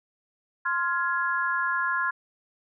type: chord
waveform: sine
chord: F minor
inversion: second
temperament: just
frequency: 1047.7 / 1396.9 / 1676.3 Hz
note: C6 / F6 / Ab6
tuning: +2 / 0 / +16 cents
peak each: -28 dBFS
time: 0.65-2.11 s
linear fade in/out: 10 ms
effects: none